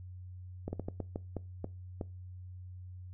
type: slowing click train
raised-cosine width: 2 ms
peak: -23 dBFS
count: 9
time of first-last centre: 0.68-2.012 s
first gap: 50 ms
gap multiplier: 1.33
effects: noise-tail reverb RT60 0.3 s tail -21 dB re dry + added 91 Hz sine -44 dBFS peak until 3.13 s